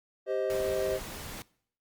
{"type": "chord", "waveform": "triangle", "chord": "C minor", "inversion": "second", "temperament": "just", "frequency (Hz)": [392.4, 523.3, 627.9], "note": ["G4", "C5", "Eb5"], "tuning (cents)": [2, 0, 16], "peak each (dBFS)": [-30, -30, -31], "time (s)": [0.26, 1], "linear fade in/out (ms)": 50}
{"type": "noise", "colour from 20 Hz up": "pink", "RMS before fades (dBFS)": -41, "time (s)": [0.5, 1.42], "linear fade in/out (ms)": 0}
{"effects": ["noise-tail reverb RT60 0.6 s tail -22 dB re dry", "Opus 48 kbps"]}